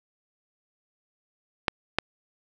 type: clicks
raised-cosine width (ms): 0.3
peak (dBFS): -5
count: 2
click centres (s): 1.682 / 1.986
effects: none